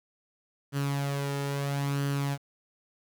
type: tone with flanger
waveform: sawtooth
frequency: 140.6 Hz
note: C#3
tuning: 25 cents sharp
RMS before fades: -30 dBFS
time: 0.72-2.38 s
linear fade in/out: 50 ms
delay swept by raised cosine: 0.65 to 2.25 ms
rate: 0.75 Hz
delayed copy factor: +0.5
effects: 10-bit